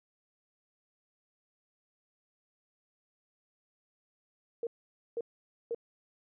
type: tone bursts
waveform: sine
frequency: 466.2 Hz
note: A#4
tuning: in tune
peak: -31 dBFS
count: 3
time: 4.63-5.747 s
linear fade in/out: 2 ms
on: 39 ms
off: 500 ms
effects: none